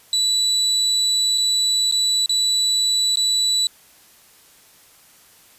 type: tone with dropouts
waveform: 35% pulse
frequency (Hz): 3951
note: B7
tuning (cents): 0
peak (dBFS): -14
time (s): 0.13-3.67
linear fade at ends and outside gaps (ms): 1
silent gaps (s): 1.377-1.381 / 1.913-1.923 / 2.26-2.294 / 3.157-3.171
effects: white hiss -51 dBFS RMS until 5.58 s + resampled to 32000 Hz